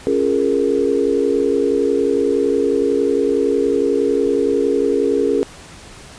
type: chord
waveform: sine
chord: Bb minor seventh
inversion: first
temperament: equal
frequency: 277.2 / 349.2 / 415.3 / 466.2 Hz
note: Db4 / F4 / Ab4 / Bb4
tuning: 0 / 0 / 0 / 0 cents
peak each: -20 / -23 / -17 / -19 dBFS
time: 0.07-5.43 s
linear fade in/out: 0 ms
effects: pink hiss -39 dBFS RMS until 6.18 s + resampled to 22050 Hz